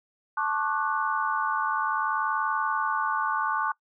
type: chord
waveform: sine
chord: D major seventh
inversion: second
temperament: equal with one note detuned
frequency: 880 / 1094.1 / 1174.7 / 1480 Hz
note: A5 / C#6 / D6 / F#6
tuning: 0 / -23 / 0 / 0 cents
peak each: -30 dBFS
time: 0.37-3.72 s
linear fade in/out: 5 ms
effects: noise-tail reverb RT60 0.1 s tail -22 dB re dry